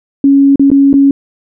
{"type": "tone with dropouts", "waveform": "sine", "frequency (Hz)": 277.2, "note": "C#4", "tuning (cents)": 0, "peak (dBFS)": -3, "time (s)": [0.24, 1.11], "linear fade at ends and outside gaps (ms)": 2, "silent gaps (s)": [[0.558, 0.595], [0.703, 0.715], [0.93, 0.939]], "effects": []}